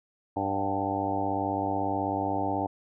harmonic tone with a mistuned harmonic, 98.3 Hz, G2, 5 cents sharp, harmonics 1 / 2 / 3 / 4 / 5 / 6 / 7 / 8 / 9, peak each -37 / -40 / -32 / -39 / -38 / -37 / -34 / -32 / -34 dBFS, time 0.36-2.67 s, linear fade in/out 10 ms, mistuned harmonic 7, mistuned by +55 cents, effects none

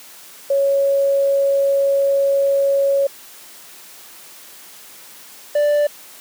sine / triangle tone pair in turn, 554.4 / 587.4 Hz, C#5 / D5, 0 / 0 cents, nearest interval minor second, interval 100 cents, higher second, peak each -13 / -11 dBFS, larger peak second, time 0.5-3.07 / 5.55-5.87 s, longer first, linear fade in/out 5 ms, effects white hiss -41 dBFS RMS until 6.2 s + high-pass 200 Hz 12 dB/octave

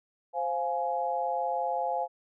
sine chord, F minor, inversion second, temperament just, 523.8 / 698.5 / 838.1 Hz, C5 / F5 / Ab5, +2 / 0 / +16 cents, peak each -33 / -31 / -31 dBFS, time 0.33-2.08 s, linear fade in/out 50 ms, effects none

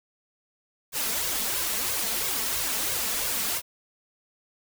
white noise with flanger, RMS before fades -28 dBFS, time 0.92-3.62 s, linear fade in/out 50 ms, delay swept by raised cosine 1.8 to 4.6 ms, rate 3 Hz, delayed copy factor +0.8, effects none

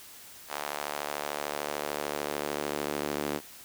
sawtooth tone with high-pass filter sweep, 73.42 Hz, D2, in tune, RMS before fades -34 dBFS, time 0.48-3.41 s, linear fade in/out 50 ms, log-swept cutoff 790 to 310 Hz, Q 1.3, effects white hiss -49 dBFS RMS until 3.64 s

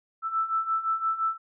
sine beating tone pair, 1318.5 / 1324.3 Hz, E6 / E6, 0 / +8 cents, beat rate 5.8 Hz, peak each -30 / -26 dBFS, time 0.22-1.38 s, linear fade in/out 50 ms, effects none

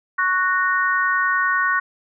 sine chord, F# major, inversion second, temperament just, 1110 / 1480 / 1850 Hz, C#6 / F#6 / A#6, +2 / 0 / -14 cents, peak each -21 / -20 / -22 dBFS, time 0.18-1.8 s, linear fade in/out 10 ms, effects none

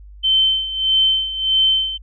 sine tone with tremolo, 3088 Hz, G7, 27 cents flat, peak -11 dBFS, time 0.23-1.98 s, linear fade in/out 20 ms, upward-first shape sine, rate 1.6 Hz, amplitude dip 75%, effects added 50 Hz sine -37 dBFS peak until 2.02 s

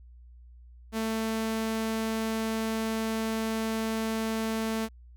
sawtooth tone, 222.3 Hz, A3, 18 cents sharp, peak -24 dBFS, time 0.92-4.89 s, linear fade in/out 50 ms, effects added 60 Hz sine -48 dBFS peak until 5.16 s

